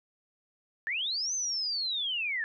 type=linear two-way sweep; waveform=sine; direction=up then down; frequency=1700 to 6272 to 1700 Hz; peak=-29 dBFS; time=0.87-2.44 s; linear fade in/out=0 ms; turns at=1.34 s; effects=none